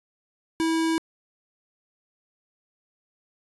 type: tone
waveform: square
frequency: 325.3 Hz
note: E4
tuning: 23 cents flat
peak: -22 dBFS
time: 0.6-0.98 s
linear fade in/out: 0 ms
effects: resampled to 24000 Hz